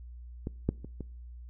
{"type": "clicks", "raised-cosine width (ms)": 3, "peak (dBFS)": [-21, -13, -28, -25], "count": 4, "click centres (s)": [0.471, 0.69, 0.846, 1.007], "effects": ["noise-tail reverb RT60 0.5 s tail -24 dB re dry", "added 60 Hz sine -43 dBFS peak until 1.49 s"]}